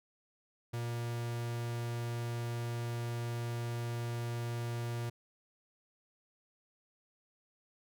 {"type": "tone", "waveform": "45% pulse", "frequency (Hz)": 118.3, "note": "A#2", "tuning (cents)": 26, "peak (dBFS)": -35, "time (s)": [0.73, 5.1], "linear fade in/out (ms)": 10, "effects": []}